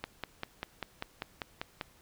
click train, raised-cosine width 0.3 ms, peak -19 dBFS, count 10, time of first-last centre 0.04-1.812 s, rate 5.08 Hz, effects pink hiss -62 dBFS RMS until 2.01 s

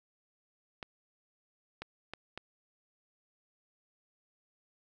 clicks, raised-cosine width 0.3 ms, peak -24 dBFS, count 4, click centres 0.828 / 1.82 / 2.136 / 2.376 s, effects none

